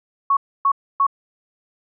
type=tone bursts; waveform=sine; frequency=1108.7 Hz; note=C#6; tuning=in tune; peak=-13 dBFS; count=3; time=0.3-1.067 s; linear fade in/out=5 ms; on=69 ms; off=280 ms; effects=none